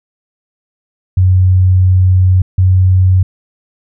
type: tone pair in turn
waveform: sine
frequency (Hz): 92.5 / 92.86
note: F#2 / F#2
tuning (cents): 0 / +7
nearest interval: unison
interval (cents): 7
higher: second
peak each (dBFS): -5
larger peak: neither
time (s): 1.17-2.42 / 2.58-3.23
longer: first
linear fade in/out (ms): 5
effects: none